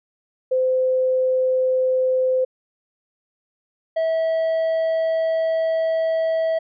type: tone pair in turn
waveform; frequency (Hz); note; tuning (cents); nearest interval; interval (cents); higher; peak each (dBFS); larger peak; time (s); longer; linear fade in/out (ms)
sine / triangle; 515 / 648.9; C5 / E5; -28 / -27; major third; 401; second; -16; neither; 0.51-2.45 / 3.96-6.59; second; 10
effects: resampled to 11025 Hz